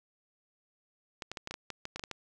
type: clicks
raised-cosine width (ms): 0.2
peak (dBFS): -21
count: 12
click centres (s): 1.222 / 1.316 / 1.372 / 1.474 / 1.51 / 1.541 / 1.703 / 1.854 / 1.96 / 1.995 / 2.038 / 2.113
effects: none